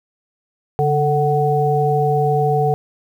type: tone cluster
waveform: sine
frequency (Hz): 143.1 / 443.1 / 745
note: D3 / A4 / F#5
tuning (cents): -45 / +12 / +12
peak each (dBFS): -18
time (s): 0.79-2.74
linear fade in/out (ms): 0
effects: 8-bit